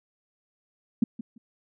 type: tone with echo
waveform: sine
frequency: 230 Hz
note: A#3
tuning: 23 cents flat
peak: -16 dBFS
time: 1.02-1.04 s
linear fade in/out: 5 ms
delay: 170 ms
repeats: 2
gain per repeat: -15 dB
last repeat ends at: 1.38 s
effects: none